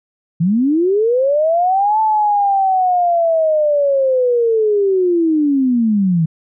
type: linear two-way sweep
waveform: sine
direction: up then down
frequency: 155.56 to 880 to 155.56 Hz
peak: -11 dBFS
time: 0.4-6.26 s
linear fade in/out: 10 ms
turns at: 2 s
effects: none